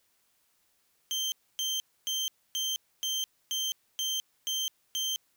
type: tone bursts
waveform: 30% pulse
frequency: 3136 Hz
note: G7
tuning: in tune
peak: -26 dBFS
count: 9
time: 1.11-5.16 s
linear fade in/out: 0 ms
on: 210 ms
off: 270 ms
effects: white hiss -71 dBFS RMS until 5.36 s